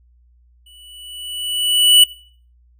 square tone with exponential growth, 2958 Hz, F#7, 1 cent flat, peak -5 dBFS, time 0.66-2.04 s, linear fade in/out 5 ms, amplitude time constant 300 ms, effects noise-tail reverb RT60 0.5 s tail -21 dB re dry + added 60 Hz sine -50 dBFS peak until 2.79 s

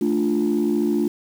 sine chord, D minor, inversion second, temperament equal with one note detuned, 220.9 / 293.7 / 349.2 Hz, A3 / D4 / F4, +7 / 0 / 0 cents, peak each -21 dBFS, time 0.01-1.08 s, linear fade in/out 5 ms, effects tanh soft clip ceiling -12 dBFS + 7-bit

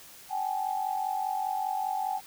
sine tone cluster, 760 / 805 / 855 Hz, F#5 / G5 / A5, +46 / +46 / -50 cents, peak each -31 / -34 / -33 dBFS, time 0.29-2.21 s, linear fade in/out 50 ms, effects white hiss -50 dBFS RMS until 2.26 s

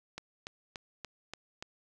click train, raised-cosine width 0.2 ms, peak -23 dBFS, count 6, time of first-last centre 0.18-1.625 s, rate 3.46 Hz, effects none

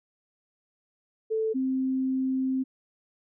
sine tone pair in turn, 440.8 / 262.1 Hz, A4 / C4, +3 / +3 cents, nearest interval major sixth, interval 900 cents, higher first, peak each -24 dBFS, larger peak neither, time 1.3-1.54 / 1.54-2.64 s, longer second, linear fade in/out 20 ms, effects none

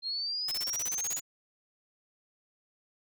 sine exponential sweep, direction up, 4171 to 6960 Hz, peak -31 dBFS, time 0.02-1.21 s, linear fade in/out 50 ms
white noise bursts, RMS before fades -38 dBFS, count 12, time 0.48-1.198 s, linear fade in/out 5 ms, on 36 ms, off 26 ms
effects none

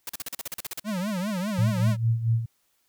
white noise bursts, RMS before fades -33 dBFS, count 12, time 0.07-0.797 s, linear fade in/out 2 ms, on 23 ms, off 41 ms
square tone with vibrato, 196 Hz, G3, in tune, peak -27 dBFS, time 0.84-1.97 s, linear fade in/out 50 ms, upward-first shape triangle, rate 5 Hz, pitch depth 230 cents each way
sine tone with tremolo, 114.6 Hz, A#2, 29 cents flat, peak -18 dBFS, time 1.58-2.46 s, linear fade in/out 10 ms, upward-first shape sine, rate 4.4 Hz, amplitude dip 70%
effects white hiss -70 dBFS RMS until 2.88 s

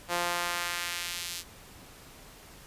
sawtooth tone with high-pass filter sweep, 174.4 Hz, F3, 2 cents flat, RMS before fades -33 dBFS, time 0.08-1.44 s, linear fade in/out 50 ms, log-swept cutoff 610 to 4400 Hz, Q 0.88, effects pink hiss -51 dBFS RMS until 2.66 s + resampled to 32000 Hz

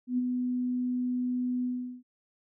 sine tone with ADSR envelope, 249.1 Hz, B3, 15 cents sharp, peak -23 dBFS, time 0.07-2.03 s, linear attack 110 ms, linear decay 26 ms, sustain -4 dB, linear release 390 ms, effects none

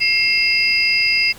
sine tone cluster, 2130 / 2677 / 4922 Hz, C7 / E7 / D#8, +30 / +26 / -20 cents, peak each -18 dBFS, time 0-1.33 s, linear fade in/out 20 ms, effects pink hiss -41 dBFS RMS until 1.38 s

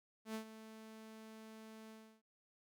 sawtooth tone with ADSR envelope, 220 Hz, A3, in tune, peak -36 dBFS, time 0.25-2.22 s, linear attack 96 ms, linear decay 95 ms, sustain -13 dB, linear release 320 ms, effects none

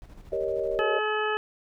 brown noise with tremolo, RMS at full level -44 dBFS, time 0.02-0.81 s, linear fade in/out 0 ms, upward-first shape square, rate 13 Hz, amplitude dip 50%
sine chord, Eb dominant seventh, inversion first, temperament equal with one note detuned, 392 / 467.8 / 554.4 / 622.3 Hz, G4 / Bb4 / Db5 / Eb5, 0 / +6 / 0 / 0 cents, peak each -31 dBFS, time 0.32-0.99 s, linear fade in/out 5 ms
harmonic tone, 427.6 Hz, A4, 49 cents flat, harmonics 1 / 2 / 3 / 4 / 6 / 7, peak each -28 / -32 / -31 / -31 / -37 / -38 dBFS, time 0.79-1.37 s, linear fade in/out 0 ms
effects none

